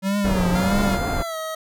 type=tone with vibrato; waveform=square; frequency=189.7 Hz; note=F#3; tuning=43 cents sharp; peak=-20 dBFS; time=0.02-0.99 s; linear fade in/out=50 ms; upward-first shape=triangle; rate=1.6 Hz; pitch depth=140 cents each way
type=low-pass noise; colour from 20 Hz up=pink; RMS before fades=-24 dBFS; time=0.24-1.23 s; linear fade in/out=10 ms; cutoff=1100 Hz; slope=12 dB/octave
type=tone with pitch glide; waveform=25% pulse; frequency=698.5 to 636.8 Hz; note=F5 to D#5; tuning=0 to +40 cents; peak=-23 dBFS; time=0.55-1.55 s; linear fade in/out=5 ms; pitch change=-160 cents; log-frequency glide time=1.16-1.37 s
effects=none